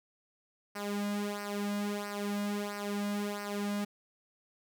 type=tone with flanger; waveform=sawtooth; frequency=204.6 Hz; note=G#3; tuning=26 cents flat; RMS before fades=-35 dBFS; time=0.75-3.85 s; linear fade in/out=10 ms; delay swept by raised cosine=0.28 to 2.28 ms; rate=1.5 Hz; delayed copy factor=-0.75; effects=none